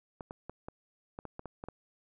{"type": "clicks", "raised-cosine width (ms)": 1, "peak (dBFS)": -27, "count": 10, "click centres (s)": [0.208, 0.309, 0.496, 0.685, 1.189, 1.253, 1.394, 1.457, 1.639, 1.686], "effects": []}